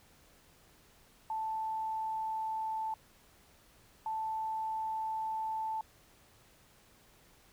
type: tone bursts at uneven times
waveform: sine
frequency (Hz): 880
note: A5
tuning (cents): 0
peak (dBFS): -33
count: 2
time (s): 1.3-2.94 / 4.06-5.81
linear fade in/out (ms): 2
effects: pink hiss -63 dBFS RMS until 7.52 s